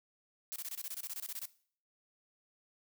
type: noise bursts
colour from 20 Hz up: blue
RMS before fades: -41 dBFS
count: 15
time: 0.52-1.455 s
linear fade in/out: 0 ms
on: 39 ms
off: 25 ms
effects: noise-tail reverb RT60 0.5 s tail -18 dB re dry